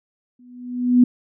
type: tone with exponential growth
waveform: sine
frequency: 246.9 Hz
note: B3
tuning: in tune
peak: -7 dBFS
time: 0.39-1.04 s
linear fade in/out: 5 ms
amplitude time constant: 140 ms
effects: none